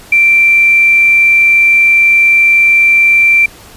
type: tone with quantisation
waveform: sine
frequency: 2351 Hz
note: D7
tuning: 1 cent sharp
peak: -4 dBFS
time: 0.12-3.46 s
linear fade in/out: 5 ms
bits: 5
effects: pink hiss -36 dBFS RMS until 3.76 s + resampled to 32000 Hz